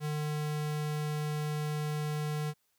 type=tone; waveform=square; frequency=150.7 Hz; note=D3; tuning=45 cents sharp; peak=-32 dBFS; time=0-2.54 s; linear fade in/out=50 ms; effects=white hiss -75 dBFS RMS until 2.78 s